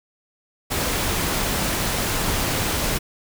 pink noise, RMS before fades -23 dBFS, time 0.7-2.99 s, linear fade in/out 20 ms, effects none

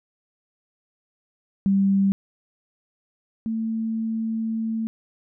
sine tone pair in turn, 196 / 223.6 Hz, G3 / A3, 0 / +28 cents, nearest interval major second, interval 228 cents, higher second, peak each -16 / -23 dBFS, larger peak first, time 1.66-2.12 / 3.46-4.87 s, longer second, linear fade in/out 0 ms, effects none

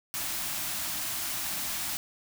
white band-stop noise, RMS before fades -33 dBFS, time 0.14-1.97 s, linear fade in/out 0 ms, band 360 to 590 Hz, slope 96 dB/octave, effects none

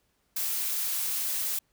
blue noise, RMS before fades -30 dBFS, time 0.36-1.59 s, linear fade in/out 5 ms, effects pink hiss -72 dBFS RMS until 1.72 s

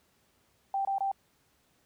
sine tone bursts, 784 Hz, G5, in tune, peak -27 dBFS, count 3, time 0.74-1.116 s, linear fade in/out 2 ms, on 110 ms, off 23 ms, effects pink hiss -69 dBFS RMS until 1.85 s + high-pass 60 Hz 12 dB/octave

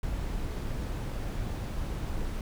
brown noise, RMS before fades -33 dBFS, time 0.03-2.41 s, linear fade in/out 2 ms, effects none

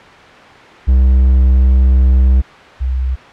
triangle / sine tone pair in turn, 64.4 / 64.4 Hz, C2 / C2, -27 / -27 cents, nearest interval unison, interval 0 cents, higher neither, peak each -4 / -13 dBFS, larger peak first, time 0.87-2.42 / 2.8-3.16 s, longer first, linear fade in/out 20 ms, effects white hiss -36 dBFS RMS until 3.32 s + low-pass 2000 Hz 12 dB/octave

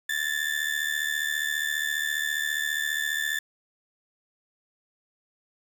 35% pulse ring-modulated tone, 1760 Hz, A6, in tune, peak -21 dBFS, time 0.09-3.39 s, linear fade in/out 5 ms, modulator 37.4 Hz, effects 8-bit

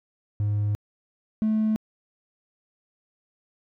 triangle tone pair in turn, 103.83 / 217.2 Hz, G#2 / A3, 0 / -22 cents, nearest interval octave + minor second, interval 1278 cents, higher second, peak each -19 / -17 dBFS, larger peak second, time 0.4-0.75 / 1.42-1.76 s, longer first, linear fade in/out 0 ms, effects tanh soft clip ceiling -16 dBFS

